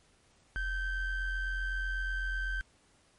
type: ring-modulated tone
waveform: triangle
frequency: 797 Hz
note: G5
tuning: 28 cents sharp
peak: -26 dBFS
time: 0.56-2.61 s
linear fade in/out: 0 ms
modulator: 753 Hz
effects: pink hiss -66 dBFS RMS until 3.18 s + MP3 48 kbps